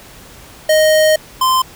square tone pair in turn, 622.3 / 1037.3 Hz, D#5 / C6, 0 / -15 cents, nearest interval major sixth, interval 885 cents, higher second, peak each -9 / -11 dBFS, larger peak first, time 0.69-1.16 / 1.41-1.62 s, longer first, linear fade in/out 5 ms, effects pink hiss -39 dBFS RMS until 1.75 s

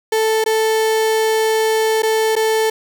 35% pulse tone with dropouts, 440.5 Hz, A4, 2 cents sharp, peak -12 dBFS, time 0.12-2.7 s, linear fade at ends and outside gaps 5 ms, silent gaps 0.441-0.46 / 2.022-2.031 / 2.355-2.363 s, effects none

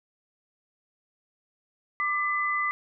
sine tone pair together, 1183.5 / 2010 Hz, D6 / B6, +13 / +30 cents, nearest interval major sixth, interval 917 cents, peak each -27 dBFS, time 2-2.71 s, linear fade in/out 0 ms, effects none

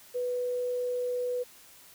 sine tone, 493.9 Hz, B4, in tune, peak -28 dBFS, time 0.14-1.44 s, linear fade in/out 20 ms, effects white hiss -54 dBFS RMS until 1.94 s

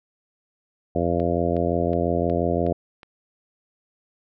harmonic tone, 85.8 Hz, F2, 30 cents flat, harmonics 1 / 2 / 3 / 4 / 5 / 6 / 7 / 8, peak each -28 / -28 / -28 / -28 / -28 / -28 / -28 / -28 dBFS, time 0.95-2.73 s, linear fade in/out 5 ms
click train, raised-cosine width 0.3 ms, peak -27 dBFS, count 6, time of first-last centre 1.2-3.032 s, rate 2.73 Hz
effects none

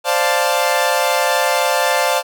sawtooth chord, D minor seventh, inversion third, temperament equal, 523.3 / 587.3 / 698.5 / 880 Hz, C5 / D5 / F5 / A5, 0 / 0 / 0 / 0 cents, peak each -16 dBFS, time 0.04-2.23 s, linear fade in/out 50 ms, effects none

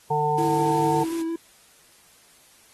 harmonic tone, 149.9 Hz, D3, 36 cents sharp, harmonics 1 / 3 / 5 / 6, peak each -28 / -26 / -27 / -23 dBFS, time 0.1-1.04 s, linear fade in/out 10 ms
white noise, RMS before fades -40 dBFS, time 0.38-1.22 s, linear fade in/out 2 ms
triangle tone with vibrato, 329.6 Hz, E4, in tune, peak -23 dBFS, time 0.38-1.36 s, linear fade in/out 5 ms, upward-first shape square, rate 5.5 Hz, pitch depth 15 cents each way
effects white hiss -55 dBFS RMS until 2.73 s + AAC 32 kbps

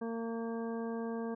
harmonic tone, 228.9 Hz, A#3, 31 cents flat, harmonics 1 / 2 / 3 / 4 / 5 / 7, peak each -37 / -39 / -47 / -49 / -51 / -53 dBFS, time 0.01-1.35 s, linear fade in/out 10 ms, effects none

